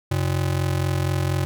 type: ring-modulated tone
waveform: square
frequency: 114.8 Hz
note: A#2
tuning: 26 cents flat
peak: -18 dBFS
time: 0.11-1.45 s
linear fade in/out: 0 ms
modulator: 22.1 Hz
effects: none